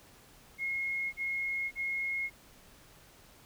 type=tone bursts; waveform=sine; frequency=2158 Hz; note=C#7; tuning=47 cents flat; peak=-31 dBFS; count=3; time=0.58-2.302 s; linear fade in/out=50 ms; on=550 ms; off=36 ms; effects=pink hiss -58 dBFS RMS until 3.45 s